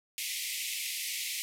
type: band-pass noise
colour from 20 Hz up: pink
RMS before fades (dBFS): -36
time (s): 0.18-1.42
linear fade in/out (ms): 0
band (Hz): 2000 to 15000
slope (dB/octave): 96
effects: none